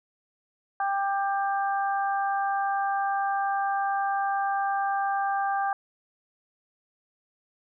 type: harmonic tone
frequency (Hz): 395.7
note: G4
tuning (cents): +16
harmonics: 2 / 3 / 4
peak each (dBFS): -25 / -32 / -33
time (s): 0.8-5.73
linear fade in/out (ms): 2
effects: none